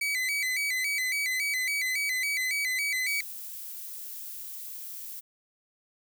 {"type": "tone with vibrato", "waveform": "40% pulse", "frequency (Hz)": 2147, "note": "C7", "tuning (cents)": 44, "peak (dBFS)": -26, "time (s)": [0.01, 3.21], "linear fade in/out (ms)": 5, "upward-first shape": "square", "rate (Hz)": 3.6, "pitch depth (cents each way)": 100}
{"type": "noise", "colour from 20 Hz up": "violet", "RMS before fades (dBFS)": -40, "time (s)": [3.06, 5.21], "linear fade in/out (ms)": 20}
{"effects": []}